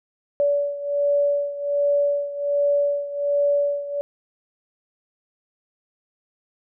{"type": "beating tone pair", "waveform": "sine", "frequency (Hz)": [573, 574.3], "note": ["D5", "D5"], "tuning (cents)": [-43, -39], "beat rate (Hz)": 1.3, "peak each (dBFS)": [-20, -24], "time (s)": [0.4, 4.01], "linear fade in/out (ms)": 0, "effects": []}